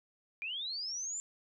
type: linear sweep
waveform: sine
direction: up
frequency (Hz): 2349 to 7300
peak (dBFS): -36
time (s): 0.42-1.2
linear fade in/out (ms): 0
effects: none